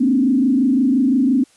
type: tone with frequency modulation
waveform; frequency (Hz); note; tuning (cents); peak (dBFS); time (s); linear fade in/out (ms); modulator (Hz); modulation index
sine; 260.4; C4; -8; -12; 0-1.44; 10; 25.8; 1.1
effects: white hiss -54 dBFS RMS until 1.56 s + resampled to 24000 Hz